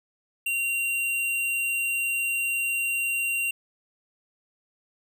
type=tone; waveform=square; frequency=2762 Hz; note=F7; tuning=20 cents flat; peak=-25 dBFS; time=0.46-3.51 s; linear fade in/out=5 ms; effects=none